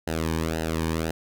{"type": "tone with flanger", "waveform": "sawtooth", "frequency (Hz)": 80.7, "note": "E2", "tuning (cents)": -36, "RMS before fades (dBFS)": -27, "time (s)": [0.07, 1.11], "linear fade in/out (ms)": 5, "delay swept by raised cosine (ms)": [0.87, 1.51], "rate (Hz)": 1.9, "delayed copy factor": -0.85, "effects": []}